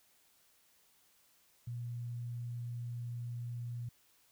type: tone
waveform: sine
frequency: 119.8 Hz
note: A#2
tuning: 48 cents sharp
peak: -38 dBFS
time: 1.67-3.89 s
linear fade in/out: 5 ms
effects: white hiss -69 dBFS RMS until 4.31 s